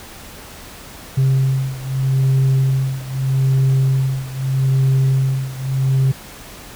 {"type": "beating tone pair", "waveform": "sine", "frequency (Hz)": [133, 133.8], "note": ["C3", "C3"], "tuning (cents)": [29, 39], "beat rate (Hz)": 0.8, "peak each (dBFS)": [-14, -16], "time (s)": [1.17, 6.12], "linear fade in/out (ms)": 10, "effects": ["tanh soft clip ceiling -10 dBFS", "pink hiss -37 dBFS RMS until 6.75 s"]}